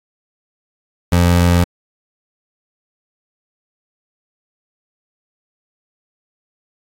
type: tone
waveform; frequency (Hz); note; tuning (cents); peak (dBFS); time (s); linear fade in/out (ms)
25% pulse; 87.31; F2; 0; -6; 1.12-1.64; 5
effects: AAC 64 kbps